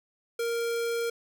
square tone, 466.2 Hz, A#4, in tune, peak -28 dBFS, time 0.39-1.1 s, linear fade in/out 5 ms, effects none

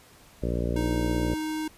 harmonic tone, 59.1 Hz, A#1, 24 cents sharp, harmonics 1 / 2 / 3 / 4 / 5 / 6 / 7 / 8 / 9 / 10, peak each -29 / -32 / -34 / -35 / -36 / -37 / -37 / -38 / -39 / -39 dBFS, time 0.42-1.35 s, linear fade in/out 10 ms
square tone, 311.1 Hz, D#4, in tune, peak -29 dBFS, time 0.76-1.68 s, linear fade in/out 5 ms
effects pink hiss -54 dBFS RMS until 1.77 s + resampled to 32000 Hz

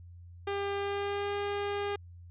sawtooth tone with pitch glide, 400 to 405.8 Hz, G4 to G#4, +35 to -40 cents, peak -27 dBFS, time 0.47-1.96 s, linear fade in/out 5 ms, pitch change +25 cents, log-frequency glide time 0.76-1.36 s, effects added 87 Hz sine -47 dBFS peak until 2.3 s + resampled to 8000 Hz

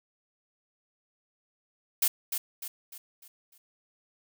blue noise with echo, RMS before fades -24 dBFS, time 2.02-2.08 s, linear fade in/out 5 ms, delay 300 ms, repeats 5, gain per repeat -7 dB, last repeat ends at 3.58 s, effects none

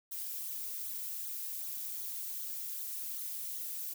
violet noise with flanger, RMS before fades -40 dBFS, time 0.11-3.94 s, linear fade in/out 10 ms, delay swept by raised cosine 0.38 to 4.08 ms, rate 2.6 Hz, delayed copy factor -0.8, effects none

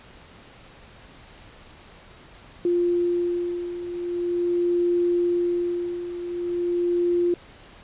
sine beating tone pair, 349.2 / 349.63 Hz, F4 / F4, 0 / +2 cents, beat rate 0.43 Hz, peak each -27 / -22 dBFS, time 2.65-7.34 s, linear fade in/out 2 ms, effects pink hiss -48 dBFS RMS until 7.83 s + resampled to 8000 Hz

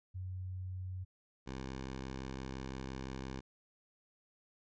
sine / 10% pulse tone pair in turn, 92.5 / 65.84 Hz, F#2 / C2, 0 / +11 cents, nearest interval tritone, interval 589 cents, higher first, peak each -39 / -33 dBFS, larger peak second, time 0.14-1.05 / 1.46-3.41 s, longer second, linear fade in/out 20 ms, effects resampled to 16000 Hz

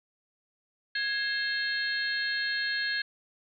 harmonic tone with a mistuned harmonic, 530 Hz, C5, 22 cents sharp, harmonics 3 / 4 / 5 / 6 / 7 / 8, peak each -29 / -41 / -42 / -42 / -42 / -34 dBFS, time 0.95-3.02 s, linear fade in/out 5 ms, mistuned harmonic 3, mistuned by +70 cents, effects none

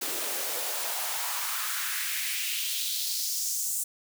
white noise with high-pass filter sweep, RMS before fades -31 dBFS, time 0.01-3.84 s, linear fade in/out 10 ms, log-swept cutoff 310 to 8100 Hz, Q 2.3, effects none

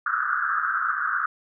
pink band-pass noise, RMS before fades -25 dBFS, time 0.06-1.26 s, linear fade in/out 5 ms, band 1200 to 1600 Hz, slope 96 dB/octave, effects none

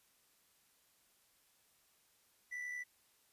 triangle tone with amplitude modulation, 1975.5 Hz, B6, in tune, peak -37 dBFS, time 2.51-2.84 s, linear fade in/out 20 ms, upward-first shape sine, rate 71.6 Hz, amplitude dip 45%, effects white hiss -72 dBFS RMS until 3.32 s + resampled to 32000 Hz

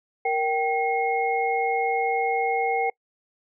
sine tone cluster, 467.7 / 777 / 2158 Hz, A#4 / G5 / C#7, +6 / -16 / -47 cents, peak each -26 / -23 / -29 dBFS, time 0.25-2.9 s, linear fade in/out 5 ms, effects noise-tail reverb RT60 0.1 s tail -25 dB re dry

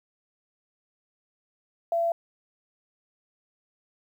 sine tone, 675 Hz, E5, 41 cents sharp, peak -22 dBFS, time 1.92-2.12 s, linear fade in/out 2 ms, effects 10-bit

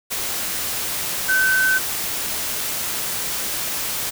sine tone in noise, 1529 Hz, G6, 44 cents flat, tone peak -15 dBFS, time 1.28-1.79 s, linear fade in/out 20 ms, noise white, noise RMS -25 dBFS, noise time 0.1-4.11 s, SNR +7 dB, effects none

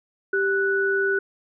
sine tone pair together, 392 / 1480 Hz, G4 / F#6, 0 / 0 cents, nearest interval octave + major seventh, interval 2300 cents, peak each -22 dBFS, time 0.33-1.19 s, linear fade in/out 5 ms, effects none

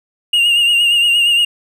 triangle tone with vibrato, 2825 Hz, F7, 19 cents sharp, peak -8 dBFS, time 0.33-1.45 s, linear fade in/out 5 ms, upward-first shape triangle, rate 8.6 Hz, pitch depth 50 cents each way, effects none

